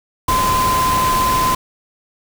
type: tone in noise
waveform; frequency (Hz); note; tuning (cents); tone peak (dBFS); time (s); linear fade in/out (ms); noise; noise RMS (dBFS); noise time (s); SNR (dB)
sine; 1028; C6; -31; -14; 0.28-1.55; 5; pink; -21; 0.28-1.55; +4
effects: none